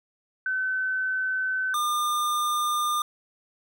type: tone pair in turn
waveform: sine / square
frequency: 1522 / 1204.9 Hz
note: F#6 / D6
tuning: +48 / +44 cents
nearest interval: major third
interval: 404 cents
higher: first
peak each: -24 dBFS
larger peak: neither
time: 0.46-1.74 / 1.74-3.02 s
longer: neither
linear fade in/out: 2 ms
effects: none